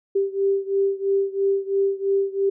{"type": "beating tone pair", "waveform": "sine", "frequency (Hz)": [392.1, 395.1], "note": ["G4", "G4"], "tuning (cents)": [0, 14], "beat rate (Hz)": 3, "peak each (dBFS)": [-21, -23], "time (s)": [0.15, 2.5], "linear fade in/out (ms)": 10, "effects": []}